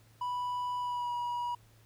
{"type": "tone with pitch glide", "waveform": "triangle", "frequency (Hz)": [986, 965.7], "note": ["B5", "B5"], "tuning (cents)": [-3, -39], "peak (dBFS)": -30, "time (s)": [0.21, 1.55], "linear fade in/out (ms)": 5, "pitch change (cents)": -36, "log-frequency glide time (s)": [0.79, 1.13], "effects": ["added 111 Hz sine -60 dBFS peak until 1.85 s", "pink hiss -65 dBFS RMS until 1.85 s"]}